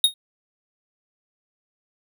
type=tone with exponential decay; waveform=square; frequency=3729 Hz; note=A#7; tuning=in tune; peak=-10 dBFS; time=0.04-0.14 s; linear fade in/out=2 ms; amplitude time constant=21 ms; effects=none